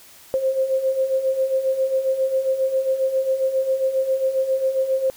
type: beating tone pair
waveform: sine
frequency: 523.3 / 530.7 Hz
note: C5 / C5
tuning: 0 / +24 cents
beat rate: 7.4 Hz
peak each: -25 / -19 dBFS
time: 0.34-5.1 s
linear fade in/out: 0 ms
effects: white hiss -47 dBFS RMS until 5.16 s